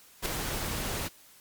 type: noise with ADSR envelope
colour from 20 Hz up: pink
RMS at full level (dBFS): -27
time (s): 0.22-1.09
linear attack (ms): 38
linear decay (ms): 3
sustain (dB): -6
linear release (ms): 23
effects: white hiss -56 dBFS RMS until 1.4 s + MP3 96 kbps